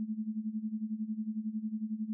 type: tone with tremolo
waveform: sine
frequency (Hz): 217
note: A3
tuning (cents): -24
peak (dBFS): -30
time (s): 0-2.13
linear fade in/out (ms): 0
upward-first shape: sine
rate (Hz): 11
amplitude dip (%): 80
effects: none